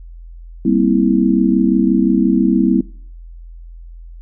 sine chord, C dominant seventh, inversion second, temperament just, 196.22 / 235.5 / 261.6 / 327 Hz, G3 / Bb3 / C4 / E4, +2 / +18 / 0 / -14 cents, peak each -16 dBFS, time 0.65-2.81 s, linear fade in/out 5 ms, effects noise-tail reverb RT60 0.5 s tail -22 dB re dry + added 42 Hz sine -32 dBFS peak until 4.21 s

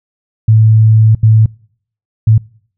sine tone bursts at uneven times, 110 Hz, A2, in tune, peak -3 dBFS, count 3, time 0.48-1.15 / 1.23-1.46 / 2.27-2.38 s, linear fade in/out 5 ms, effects noise-tail reverb RT60 0.6 s tail -26 dB re dry

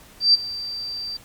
sine tone with ADSR envelope, 4678 Hz, D8, 8 cents flat, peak -9 dBFS, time 0.2-1.17 s, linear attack 140 ms, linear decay 19 ms, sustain -18 dB, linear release 5 ms, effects pink hiss -48 dBFS RMS until 1.24 s + MP3 96 kbps

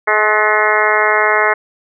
harmonic tone with a mistuned harmonic, 212.6 Hz, G#3, 41 cents sharp, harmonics 2 / 3 / 4 / 5 / 6 / 7 / 8 / 9 / 10, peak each -19 / -19 / -19 / -19 / -19 / -19 / -19 / -19 / -19 dBFS, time 0.07-1.54 s, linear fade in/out 10 ms, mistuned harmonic 8, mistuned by +33 cents, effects none

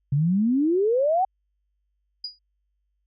sine exponential sweep, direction up, 134.6 to 784 Hz, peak -18 dBFS, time 0.12-1.25 s, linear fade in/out 5 ms
sine tone with exponential decay, 4899 Hz, D#8, 28 cents flat, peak -26 dBFS, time 2.24-2.39 s, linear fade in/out 5 ms, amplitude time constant 32 ms
effects added 50 Hz sine -70 dBFS peak until 3.06 s

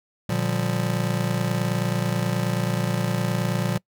square chord, G minor seventh, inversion first, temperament just, 117.6 / 147 / 176.4 / 196 Hz, Bb2 / D3 / F3 / G3, +16 / +2 / +18 / 0 cents, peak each -27 / -30 / -27 / -32 dBFS, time 0.29-3.78 s, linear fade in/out 5 ms, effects noise-tail reverb RT60 0.1 s tail -24 dB re dry

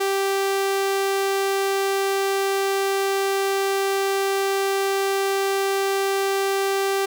sawtooth tone, 391.4 Hz, G4, 3 cents flat, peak -16 dBFS, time 0-7.06 s, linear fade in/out 10 ms, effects none

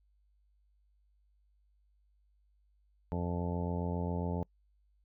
harmonic tone, 87.31 Hz, F2, in tune, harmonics 1 / 2 / 3 / 4 / 5 / 6 / 7 / 8 / 9 / 10, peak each -36 / -36 / -42 / -48 / -42 / -46 / -46 / -52 / -51 / -45 dBFS, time 3.12-4.43 s, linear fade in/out 0 ms, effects noise-tail reverb RT60 0.1 s tail -26 dB re dry + added 50 Hz sine -67 dBFS peak until 5.04 s

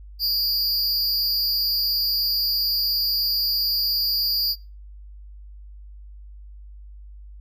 square tone with amplitude modulation, 4749 Hz, D8, 18 cents sharp, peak -17 dBFS, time 0.19-4.56 s, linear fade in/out 50 ms, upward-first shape sine, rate 283 Hz, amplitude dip 75%, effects noise-tail reverb RT60 0.3 s tail -25 dB re dry + added 50 Hz sine -39 dBFS peak until 7.4 s

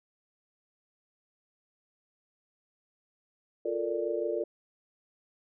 sine chord, Bb major seventh, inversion second, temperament equal, 349.2 / 440 / 466.2 / 587.3 Hz, F4 / A4 / Bb4 / D5, 0 / 0 / 0 / 0 cents, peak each -34 dBFS, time 3.65-4.44 s, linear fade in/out 5 ms, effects none

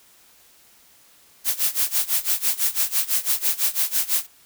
blue noise with tremolo, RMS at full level -19 dBFS, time 1.44-4.27 s, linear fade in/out 50 ms, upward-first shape sine, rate 6 Hz, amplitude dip 90%, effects white hiss -54 dBFS RMS until 4.45 s

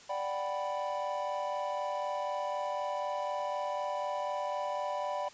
triangle chord, G major seventh, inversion second, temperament equal, 587.3 / 740 / 784 / 987.8 Hz, D5 / F#5 / G5 / B5, 0 / 0 / 0 / 0 cents, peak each -34 / -38 / -38 / -35 dBFS, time 0.09-5.29 s, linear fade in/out 10 ms, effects white hiss -54 dBFS RMS until 5.33 s + resampled to 16000 Hz

